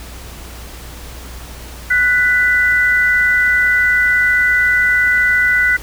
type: tone pair together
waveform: sine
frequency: 1480 / 1987.6 Hz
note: F#6 / B6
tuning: 0 / +11 cents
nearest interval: perfect fourth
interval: 511 cents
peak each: -13 dBFS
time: 1.9-5.77 s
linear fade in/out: 10 ms
effects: added 60 Hz sine -32 dBFS peak until 5.82 s + pink hiss -35 dBFS RMS until 5.82 s